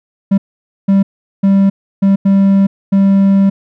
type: tone bursts at uneven times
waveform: triangle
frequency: 196 Hz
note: G3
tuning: in tune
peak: -4 dBFS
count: 6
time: 0.31-0.38 / 0.88-1.03 / 1.43-1.7 / 2.02-2.16 / 2.25-2.67 / 2.92-3.5 s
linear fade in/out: 10 ms
effects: none